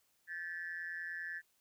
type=tone with amplitude modulation; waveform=sine; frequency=1741 Hz; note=A6; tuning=19 cents flat; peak=-35 dBFS; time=0.27-1.42 s; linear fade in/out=50 ms; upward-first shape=sine; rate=170 Hz; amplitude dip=95%; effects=tanh soft clip ceiling -31 dBFS + white hiss -75 dBFS RMS until 1.6 s